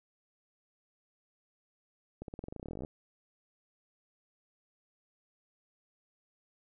accelerating click train, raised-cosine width 2 ms, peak -28 dBFS, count 21, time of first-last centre 2.22-2.849 s, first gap 62 ms, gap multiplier 0.92, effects none

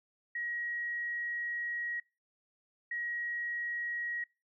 sine tone pair in turn, 1900 / 1900 Hz, A#6 / A#6, +33 / +33 cents, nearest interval unison, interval 0 cents, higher neither, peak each -34 / -34 dBFS, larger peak neither, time 0.35-2 / 2.91-4.24 s, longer first, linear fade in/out 5 ms, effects noise-tail reverb RT60 0.3 s tail -25 dB re dry

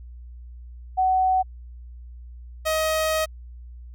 sine / sawtooth tone pair in turn, 750 / 630.7 Hz, F#5 / D#5, +23 / +23 cents, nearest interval minor third, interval 300 cents, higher first, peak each -17 dBFS, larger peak neither, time 0.97-1.43 / 2.65-3.26 s, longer second, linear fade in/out 20 ms, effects added 60 Hz sine -38 dBFS peak until 3.94 s

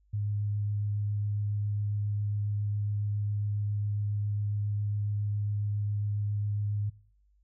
sine tone with vibrato, 103.4 Hz, G#2, 7 cents flat, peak -28 dBFS, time 0.13-6.9 s, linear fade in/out 10 ms, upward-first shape triangle, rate 7.3 Hz, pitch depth 11 cents each way, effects noise-tail reverb RT60 0.5 s tail -22 dB re dry + added 50 Hz sine -63 dBFS peak until 7.43 s

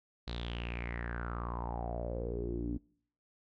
sawtooth tone with low-pass filter sweep, 58.8 Hz, A#1, 16 cents sharp, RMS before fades -38 dBFS, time 0.27-2.78 s, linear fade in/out 10 ms, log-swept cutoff 4100 to 270 Hz, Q 7.1, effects noise-tail reverb RT60 0.6 s tail -24 dB re dry

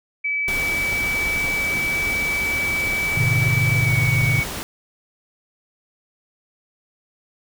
sine tone with pitch glide, 2296 to 2245 Hz, D7 to C#7, -40 to +21 cents, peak -20 dBFS, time 0.24-4.44 s, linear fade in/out 10 ms, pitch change -39 cents, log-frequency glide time 3.81-3.92 s
pink noise, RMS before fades -29 dBFS, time 0.48-4.63 s, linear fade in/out 0 ms
sine chord, G# diminished, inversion none, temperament equal with one note detuned, 103.83 / 123.47 / 150.61 Hz, G#2 / B2 / D3, 0 / 0 / +44 cents, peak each -23 / -20 / -23 dBFS, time 3.17-4.4 s, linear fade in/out 5 ms
effects none

